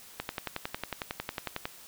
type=click train; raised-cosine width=0.3 ms; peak=-16 dBFS; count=17; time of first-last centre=0.2-1.655 s; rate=11 Hz; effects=white hiss -51 dBFS RMS until 1.87 s